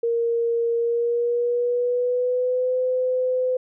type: tone with pitch glide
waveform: sine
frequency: 466.2 to 508.4 Hz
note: A#4 to C5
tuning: 0 to -50 cents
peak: -19 dBFS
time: 0.03-3.57 s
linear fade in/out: 5 ms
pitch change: +150 cents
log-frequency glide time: 0.76-2.77 s
effects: none